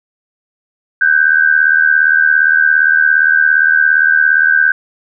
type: tone pair together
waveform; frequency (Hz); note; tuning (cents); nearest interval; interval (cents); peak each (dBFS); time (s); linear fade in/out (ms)
sine; 1518 / 1595.4; F#6 / G6; +44 / +30; minor second; 86; -10; 1.01-4.72; 5
effects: none